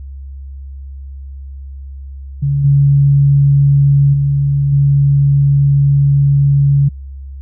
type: tone with level steps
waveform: sine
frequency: 140.6 Hz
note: C#3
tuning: 25 cents sharp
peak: -11 / -6 / -10 / -7 dBFS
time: 2.42-6.89 s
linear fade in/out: 10 ms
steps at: 2.64 / 4.13 / 4.72 s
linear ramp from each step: 10 ms
effects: added 68 Hz sine -26 dBFS peak until 7.41 s